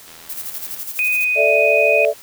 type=click train; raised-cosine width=0.2 ms; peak=-24 dBFS; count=62; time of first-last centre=0.08-0.826 s; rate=81.8 Hz
type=noise with tremolo; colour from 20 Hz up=violet; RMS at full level=-27 dBFS; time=0.29-1.25 s; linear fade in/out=10 ms; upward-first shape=square; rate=12 Hz; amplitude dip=55%
type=tone; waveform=sine; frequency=2493 Hz; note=D#7; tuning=3 cents sharp; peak=-15 dBFS; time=0.99-2.05 s; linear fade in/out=0 ms
type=chord; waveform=sine; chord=A suspended fourth; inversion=none; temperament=just; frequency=440 / 586.7 / 660 Hz; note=A4 / D5 / E5; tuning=0 / -2 / +2 cents; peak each=-19 / -16 / -18 dBFS; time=1.35-2.14 s; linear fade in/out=50 ms
effects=white hiss -42 dBFS RMS until 2.22 s